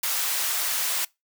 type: high-pass noise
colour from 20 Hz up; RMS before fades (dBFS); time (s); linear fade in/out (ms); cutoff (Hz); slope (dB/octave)
white; -26; 0.03-1.05; 5; 740; 12
effects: noise-tail reverb RT60 0.2 s tail -23 dB re dry

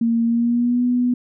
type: tone with pitch glide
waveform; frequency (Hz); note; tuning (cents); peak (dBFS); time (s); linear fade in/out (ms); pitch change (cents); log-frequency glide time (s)
sine; 231 to 246.2; A#3 to B3; -16 to -5; -15; 0.01-1.14; 5; +111; 0.24-0.84
effects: none

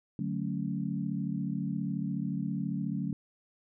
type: chord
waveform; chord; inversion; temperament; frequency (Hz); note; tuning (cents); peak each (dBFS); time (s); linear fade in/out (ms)
sine; D major seventh; none; equal with one note detuned; 146.83 / 185.64 / 220 / 277.2; D3 / F#3 / A3 / C#4; 0 / +6 / 0 / 0; -36 / -34 / -36 / -38; 0.19-3.13; 2
effects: none

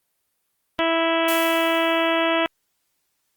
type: harmonic tone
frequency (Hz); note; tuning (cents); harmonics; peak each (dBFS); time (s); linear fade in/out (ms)
329.4; E4; -1; 1 / 2 / 3 / 4 / 5 / 6 / 7 / 8 / 9 / 10; -24 / -22 / -27 / -28 / -31 / -30 / -32 / -29 / -32 / -32; 0.79-2.46; 0
type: noise with exponential decay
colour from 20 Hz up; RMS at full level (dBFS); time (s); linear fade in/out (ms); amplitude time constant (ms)
blue; -27; 1.28-2.48; 5; 260
effects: white hiss -72 dBFS RMS until 3.36 s + Opus 32 kbps

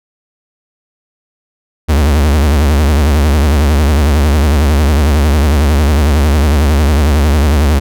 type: tone with vibrato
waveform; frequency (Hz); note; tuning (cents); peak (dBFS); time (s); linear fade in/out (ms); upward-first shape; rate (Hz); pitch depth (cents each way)
45% pulse; 73.42; D2; 0; -7; 1.88-7.8; 20; triangle; 11; 170
effects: none

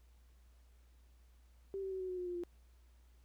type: tone with pitch steps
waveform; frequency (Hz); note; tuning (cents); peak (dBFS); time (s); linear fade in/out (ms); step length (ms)
sine; 390.2 / 383.9 / 377.8 / 371.7 / 365.8 / 359.9 / 354.1 / 348.4; G4 / G4 / F#4 / F#4 / F#4 / F#4 / F4 / F4; -8 / -36 / +36 / +8 / -20 / -48 / +24 / -4; -38; 1.74-2.436; 0; 87
effects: added 60 Hz sine -61 dBFS peak until 3.24 s + pink hiss -75 dBFS RMS until 3.24 s

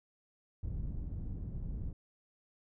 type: low-pass noise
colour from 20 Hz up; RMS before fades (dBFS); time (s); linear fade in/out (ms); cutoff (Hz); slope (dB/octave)
pink; -39; 0.63-1.93; 2; 140; 12
effects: none

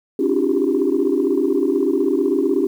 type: tone cluster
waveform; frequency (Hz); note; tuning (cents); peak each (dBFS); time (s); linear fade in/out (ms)
sine; 270.5 / 299.1 / 345.5 / 385.1 / 401; C#4 / D4 / F4 / G4 / G4; -42 / +32 / -19 / -31 / +39; -21; 0.19-2.67; 5
effects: tanh soft clip ceiling -7 dBFS + 8-bit

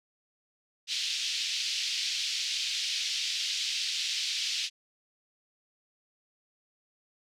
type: band-pass noise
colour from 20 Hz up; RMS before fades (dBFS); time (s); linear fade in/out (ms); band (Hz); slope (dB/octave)
white; -32; 0.87-4.7; 50; 2700 to 5100; 24
effects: none

